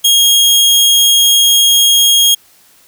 sawtooth tone, 3263 Hz, G#7, 31 cents flat, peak -3 dBFS, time 0.04-2.35 s, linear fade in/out 10 ms, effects white hiss -47 dBFS RMS until 2.87 s

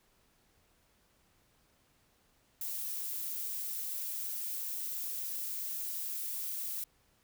violet noise, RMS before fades -38 dBFS, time 2.61-6.84 s, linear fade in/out 2 ms, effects pink hiss -70 dBFS RMS until 7.23 s

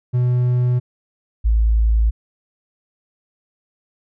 triangle / sine tone pair in turn, 123.8 / 55.15 Hz, B2 / A1, +5 / +5 cents, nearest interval octave + major second, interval 1400 cents, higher first, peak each -12 / -12 dBFS, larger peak neither, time 0.13-0.8 / 1.44-2.11 s, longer neither, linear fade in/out 20 ms, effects none

